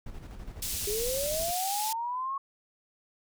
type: noise with tremolo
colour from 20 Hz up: brown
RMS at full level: -40 dBFS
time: 0.06-1.51 s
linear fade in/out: 5 ms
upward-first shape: square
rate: 12 Hz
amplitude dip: 45%
type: band-pass noise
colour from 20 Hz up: white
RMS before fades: -34 dBFS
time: 0.62-1.93 s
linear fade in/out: 5 ms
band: 3500 to 14000 Hz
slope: 12 dB/octave
type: linear sweep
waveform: sine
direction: up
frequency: 399.3 to 1108.7 Hz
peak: -30 dBFS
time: 0.87-2.38 s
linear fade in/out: 5 ms
effects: none